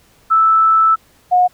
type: tone pair in turn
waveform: sine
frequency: 1316 / 723.4 Hz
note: E6 / F#5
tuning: -3 / -39 cents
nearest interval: minor seventh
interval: 1036 cents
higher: first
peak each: -8 dBFS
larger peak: neither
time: 0.3-0.96 / 1.31-1.48 s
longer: first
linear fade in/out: 20 ms
effects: pink hiss -52 dBFS RMS until 1.53 s